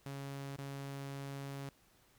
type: tone with dropouts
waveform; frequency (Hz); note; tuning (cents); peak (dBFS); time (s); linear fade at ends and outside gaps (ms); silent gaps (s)
sawtooth; 138.59; C#3; 0; -38; 0.06-1.69; 0; 0.561-0.585
effects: pink hiss -68 dBFS RMS until 2.18 s